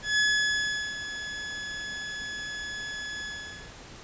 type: tone with ADSR envelope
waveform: sawtooth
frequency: 1700 Hz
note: G#6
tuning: 40 cents sharp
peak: -17 dBFS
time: 0.02-3.74 s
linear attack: 160 ms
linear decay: 760 ms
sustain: -13 dB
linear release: 500 ms
effects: pink hiss -46 dBFS RMS until 4.03 s + resampled to 16000 Hz